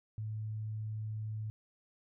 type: tone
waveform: sine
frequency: 108.3 Hz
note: A2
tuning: 27 cents flat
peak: -36 dBFS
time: 0.18-1.5 s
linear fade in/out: 0 ms
effects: none